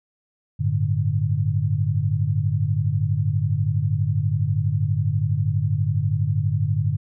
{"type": "chord", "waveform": "sine", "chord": "G suspended second", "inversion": "none", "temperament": "just", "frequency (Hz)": [98, 110.25, 147], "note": ["G2", "A2", "D3"], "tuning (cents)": [0, 4, 2], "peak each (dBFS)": -23, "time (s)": [0.59, 6.97], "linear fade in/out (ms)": 20, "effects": []}